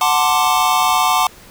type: chord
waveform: square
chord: D dominant seventh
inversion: first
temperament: equal with one note detuned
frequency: 740 / 884.1 / 1046.5 / 1174.7 Hz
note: F#5 / A5 / C6 / D6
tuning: 0 / +8 / 0 / 0 cents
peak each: -19 dBFS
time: 0.01-1.27 s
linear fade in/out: 2 ms
effects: pink hiss -42 dBFS RMS until 1.5 s